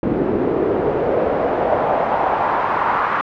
pink noise with band-pass filter sweep, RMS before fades -18 dBFS, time 0.03-3.21 s, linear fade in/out 0 ms, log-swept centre 310 to 1200 Hz, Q 2.4, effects low-pass 2000 Hz 12 dB/octave

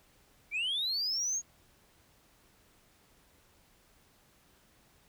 sine linear sweep, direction up, 2262 to 6680 Hz, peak -28 dBFS, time 0.51-1.42 s, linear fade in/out 50 ms, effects tanh soft clip ceiling -28 dBFS + pink hiss -65 dBFS RMS until 5.08 s

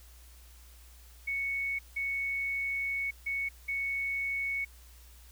sine tone bursts at uneven times, 2217 Hz, C#7, in tune, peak -30 dBFS, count 4, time 1.27-1.79 / 1.96-3.11 / 3.26-3.49 / 3.68-4.65 s, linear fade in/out 10 ms, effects added 60 Hz sine -52 dBFS peak until 5.31 s + white hiss -59 dBFS RMS until 5.31 s

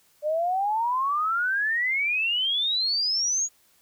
sine exponential sweep, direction up, 587.3 to 6820 Hz, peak -22 dBFS, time 0.22-3.49 s, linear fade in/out 50 ms, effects white hiss -62 dBFS RMS until 3.81 s

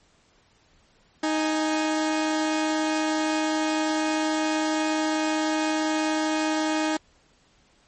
sawtooth tone pair together, 311.8 / 830.6 Hz, D#4 / G#5, +4 / 0 cents, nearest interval octave + perfect fourth, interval 1696 cents, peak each -19 / -27 dBFS, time 1.23-6.97 s, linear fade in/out 5 ms, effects pink hiss -61 dBFS RMS until 7.87 s + MP3 32 kbps

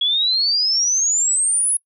sine exponential sweep, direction up, 3322 to 10548 Hz, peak -15 dBFS, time 0.01-1.77 s, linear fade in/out 5 ms, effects noise-tail reverb RT60 0.1 s tail -25 dB re dry

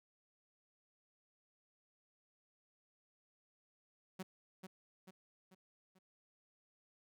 sawtooth tone with echo, 187.2 Hz, F#3, 20 cents sharp, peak -38 dBFS, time 4.19-4.23 s, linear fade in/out 10 ms, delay 440 ms, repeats 4, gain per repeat -6 dB, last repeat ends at 5.99 s, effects none

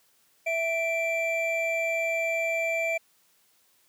triangle tone pair together, 659.3 / 2349 Hz, E5 / D7, 0 / 0 cents, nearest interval octave + minor seventh, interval 2200 cents, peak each -26 dBFS, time 0.46-2.98 s, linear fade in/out 10 ms, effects white hiss -65 dBFS RMS until 3.88 s + high-pass 100 Hz 12 dB/octave

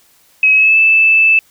sine tone with pitch glide, 2553 to 2632 Hz, D#7 to E7, +44 to -3 cents, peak -6 dBFS, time 0.43-1.39 s, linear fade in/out 2 ms, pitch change +53 cents, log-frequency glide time 0.54-0.78 s, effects white hiss -51 dBFS RMS until 1.5 s

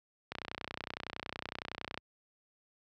click train, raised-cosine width 0.3 ms, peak -21 dBFS, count 52, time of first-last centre 0.32-1.976 s, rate 30.8 Hz, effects high-pass 60 Hz 12 dB/octave

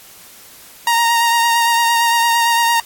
sawtooth tone with vibrato, 932.3 Hz, A#5, in tune, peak -8 dBFS, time 0.87-2.8 s, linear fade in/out 2 ms, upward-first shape triangle, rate 8.8 Hz, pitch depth 25 cents each way, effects white hiss -41 dBFS RMS until 2.85 s + AAC 64 kbps

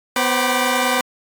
20% pulse tone cluster, 249.1 / 528 / 764 / 978 / 1187 Hz, B3 / C5 / G5 / B5 / D6, +15 / +16 / -45 / -17 / +18 cents, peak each -18 dBFS, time 0.16-1.01 s, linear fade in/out 2 ms, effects AAC 64 kbps

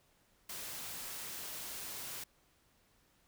white noise, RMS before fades -44 dBFS, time 0.49-2.24 s, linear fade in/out 5 ms, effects pink hiss -71 dBFS RMS until 3.27 s

